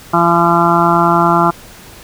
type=harmonic tone; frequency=170.5 Hz; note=F3; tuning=41 cents flat; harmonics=1 / 2 / 4 / 5 / 6 / 7 / 8; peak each=-16 / -16 / -16 / -16 / -16 / -16 / -16 dBFS; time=0.13-1.51 s; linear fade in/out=10 ms; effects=pink hiss -37 dBFS RMS until 2.03 s